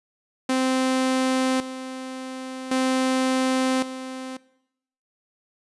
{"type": "tone with tremolo", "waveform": "sawtooth", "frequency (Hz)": 260, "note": "C4", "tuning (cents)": -11, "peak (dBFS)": -16, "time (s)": [0.49, 4.37], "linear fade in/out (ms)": 5, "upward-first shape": "square", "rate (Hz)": 0.45, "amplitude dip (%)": 75, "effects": ["noise-tail reverb RT60 0.8 s tail -20 dB re dry", "resampled to 24000 Hz"]}